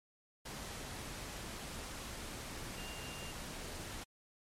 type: tone in noise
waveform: sine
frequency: 2794 Hz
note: F7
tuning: in tune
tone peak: -50 dBFS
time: 2.77-3.32 s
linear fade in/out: 10 ms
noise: pink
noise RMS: -45 dBFS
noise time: 0.45-4.04 s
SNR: -8 dB
effects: low-pass 11000 Hz 12 dB/octave + MP3 64 kbps